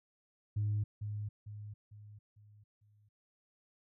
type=tone with echo; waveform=sine; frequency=104.6 Hz; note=G#2; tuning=13 cents sharp; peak=-29 dBFS; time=0.56-0.84 s; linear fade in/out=10 ms; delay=450 ms; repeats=5; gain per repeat=-7 dB; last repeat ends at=3.09 s; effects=tanh soft clip ceiling -27 dBFS

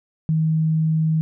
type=tone; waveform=sine; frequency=158.6 Hz; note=D#3; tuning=33 cents sharp; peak=-16 dBFS; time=0.29-1.21 s; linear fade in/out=0 ms; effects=none

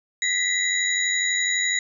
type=tone cluster; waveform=sine; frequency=1935 / 2027 / 3869 / 6860 Hz; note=B6 / B6 / B7 / A8; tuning=-36 / +45 / -36 / -45 cents; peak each=-26 dBFS; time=0.22-1.79 s; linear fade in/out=2 ms; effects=none

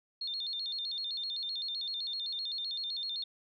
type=tone with vibrato; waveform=sine; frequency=3932 Hz; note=B7; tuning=8 cents flat; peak=-34 dBFS; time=0.21-3.24 s; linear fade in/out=5 ms; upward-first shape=square; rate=7.8 Hz; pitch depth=150 cents each way; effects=none

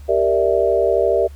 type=chord; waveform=sine; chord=E half-diminished seventh; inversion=first; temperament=equal; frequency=392 / 466.2 / 587.3 / 659.3 Hz; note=G4 / Bb4 / D5 / E5; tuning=0 / 0 / 0 / 0 cents; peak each=-19 dBFS; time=0.08-1.28 s; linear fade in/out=20 ms; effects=added 71 Hz sine -34 dBFS peak until 1.35 s + pink hiss -52 dBFS RMS until 1.35 s

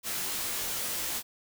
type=noise with comb filter; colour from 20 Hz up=white; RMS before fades=-33 dBFS; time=0.03-1.23 s; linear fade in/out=50 ms; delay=19 ms; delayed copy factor=-0.85; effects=none

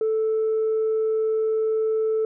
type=tone; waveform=sine; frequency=439.5 Hz; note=A4; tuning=2 cents flat; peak=-18 dBFS; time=0.01-2.25 s; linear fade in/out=2 ms; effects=tanh soft clip ceiling -17 dBFS

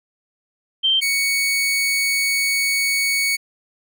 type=tone pair in turn; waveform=sine / sawtooth; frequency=3136 / 2228 Hz; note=G7 / C#7; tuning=0 / +8 cents; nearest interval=tritone; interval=592 cents; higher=first; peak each=-14 dBFS; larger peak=neither; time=0.83-1.01 / 1.01-3.37 s; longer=second; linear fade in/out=20 ms; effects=none

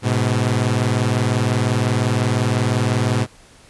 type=tone pair together; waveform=sawtooth; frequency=105.7 / 125.7 Hz; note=G#2 / B2; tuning=+31 / +31 cents; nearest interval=minor third; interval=300 cents; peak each=-15 dBFS; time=0.02-3.27 s; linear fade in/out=50 ms; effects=pink hiss -48 dBFS RMS until 3.69 s + resampled to 24000 Hz

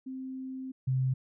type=tone pair in turn; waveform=sine; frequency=261.6 / 130.39 Hz; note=C4 / C3; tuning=0 / -6 cents; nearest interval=octave; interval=1206 cents; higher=first; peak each=-36 / -25 dBFS; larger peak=second; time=0.06-0.72 / 0.87-1.14 s; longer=first; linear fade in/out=10 ms; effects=none

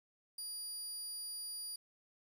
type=tone; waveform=25% pulse; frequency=4800 Hz; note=D8; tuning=37 cents sharp; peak=-37 dBFS; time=0.38-1.76 s; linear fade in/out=5 ms; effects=11-bit

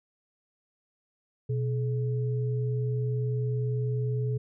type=tone pair together; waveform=sine; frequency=124.72 / 425.5 Hz; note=B2 / G#4; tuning=+17 / +42 cents; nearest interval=octave + major sixth; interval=2125 cents; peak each=-26 / -35 dBFS; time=1.49-4.38 s; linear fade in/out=10 ms; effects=none

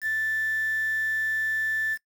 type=tone with quantisation; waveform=sine; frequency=1760 Hz; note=A6; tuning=in tune; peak=-24 dBFS; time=0.01-1.98 s; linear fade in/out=50 ms; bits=7; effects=noise-tail reverb RT60 0.1 s tail -21 dB re dry

